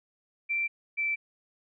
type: tone pair in turn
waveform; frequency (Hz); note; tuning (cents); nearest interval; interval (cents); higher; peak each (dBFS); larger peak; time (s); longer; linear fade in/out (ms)
sine; 2349 / 2330; D7 / D7; 0 / -14; unison; 14; first; -26; neither; 0.49-0.68 / 0.97-1.16; neither; 20
effects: none